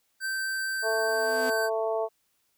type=tone with pitch glide; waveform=square; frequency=1555 to 1544.3 Hz; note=G6 to G6; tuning=-14 to -26 cents; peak=-29 dBFS; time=0.2-1.7 s; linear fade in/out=50 ms; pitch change=-12 cents; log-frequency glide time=1.39-1.5 s
type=tone with exponential growth; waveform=sawtooth; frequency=254.5 Hz; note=C4; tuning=48 cents flat; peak=-27 dBFS; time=0.76-1.5 s; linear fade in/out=5 ms; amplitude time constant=160 ms
type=harmonic tone; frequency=221.8 Hz; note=A3; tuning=14 cents sharp; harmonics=2 / 3 / 4 / 5; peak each=-29 / -28 / -35 / -39 dBFS; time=0.82-2.09 s; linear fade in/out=50 ms
effects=white hiss -72 dBFS RMS until 2.57 s